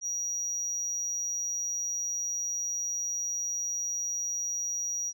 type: tone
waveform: sine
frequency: 5760 Hz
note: F#8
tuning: 47 cents flat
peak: -28 dBFS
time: 0.01-5.13 s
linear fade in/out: 50 ms
effects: tanh soft clip ceiling -27 dBFS